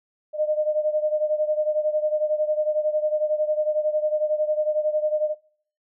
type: beating tone pair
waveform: sine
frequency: 607 / 618 Hz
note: D#5 / D#5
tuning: -43 / -12 cents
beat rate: 11 Hz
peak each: -22 / -25 dBFS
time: 0.33-5.35 s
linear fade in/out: 50 ms
effects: noise-tail reverb RT60 0.5 s tail -22 dB re dry